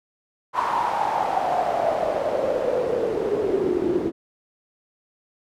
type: noise with band-pass filter sweep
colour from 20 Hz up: pink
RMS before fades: -23 dBFS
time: 0.53-4.12 s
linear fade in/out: 50 ms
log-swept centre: 1000 to 330 Hz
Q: 6.9
effects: none